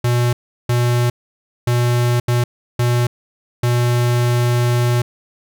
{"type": "tone bursts at uneven times", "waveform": "square", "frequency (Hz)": 121.2, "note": "B2", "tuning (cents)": -32, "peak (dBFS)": -14, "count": 6, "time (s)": [[0.04, 0.33], [0.69, 1.1], [1.67, 2.2], [2.28, 2.44], [2.79, 3.07], [3.63, 5.02]], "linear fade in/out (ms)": 5, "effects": []}